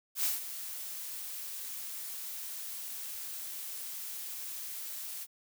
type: noise with ADSR envelope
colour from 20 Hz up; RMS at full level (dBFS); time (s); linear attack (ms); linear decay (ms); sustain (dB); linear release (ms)
blue; -29; 0.15-5.27; 88; 160; -12; 45
effects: none